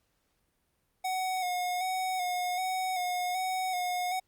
square tone with vibrato, 734 Hz, F#5, 14 cents flat, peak -30 dBFS, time 1.04-4.2 s, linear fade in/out 10 ms, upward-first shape square, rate 1.3 Hz, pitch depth 31 cents each way, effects pink hiss -75 dBFS RMS until 4.27 s + Opus 48 kbps

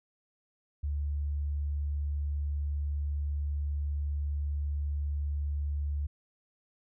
sine tone, 72.6 Hz, D2, 19 cents flat, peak -29 dBFS, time 0.83-6.07 s, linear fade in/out 10 ms, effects none

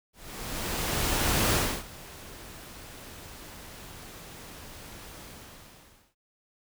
pink noise with ADSR envelope, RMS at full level -24 dBFS, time 0.13-6.15 s, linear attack 1400 ms, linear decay 300 ms, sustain -21 dB, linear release 930 ms, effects none

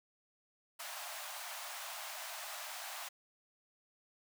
pink high-pass noise, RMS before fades -45 dBFS, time 0.79-3.09 s, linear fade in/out 10 ms, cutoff 610 Hz, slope 96 dB/octave, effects none

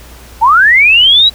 sine linear sweep, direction up, 838 to 3951 Hz, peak -3 dBFS, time 0.41-1.3 s, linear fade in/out 20 ms, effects added 60 Hz sine -34 dBFS peak until 1.34 s + pink hiss -37 dBFS RMS until 1.34 s

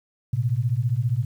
sine beating tone pair, 112.7 / 127.7 Hz, A2 / C3, +42 / -42 cents, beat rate 15 Hz, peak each -23 dBFS, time 0.33-1.25 s, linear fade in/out 5 ms, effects 9-bit

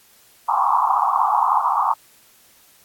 white band-pass noise, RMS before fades -18 dBFS, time 0.48-1.94 s, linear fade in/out 10 ms, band 760 to 1200 Hz, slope 96 dB/octave, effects white hiss -53 dBFS RMS until 2.84 s + AAC 64 kbps

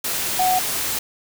sine tone in noise, 740 Hz, F#5, in tune, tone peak -16 dBFS, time 0.39-0.59 s, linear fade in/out 5 ms, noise white, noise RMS -24 dBFS, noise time 0.04-0.99 s, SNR +5 dB, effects none

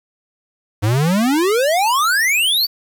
square exponential sweep, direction up, 99 to 4699 Hz, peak -14 dBFS, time 0.82-2.67 s, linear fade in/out 20 ms, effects 7-bit

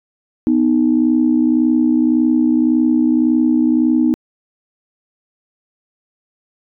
sine tone pair together, 248.5 / 310.3 Hz, B3 / D#4, +11 / -5 cents, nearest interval major third, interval 384 cents, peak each -13 dBFS, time 0.47-4.14 s, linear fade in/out 0 ms, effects tanh soft clip ceiling -3 dBFS

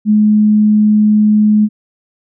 sine tone, 211.9 Hz, G#3, 35 cents sharp, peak -6 dBFS, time 0.05-1.69 s, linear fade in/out 50 ms, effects none

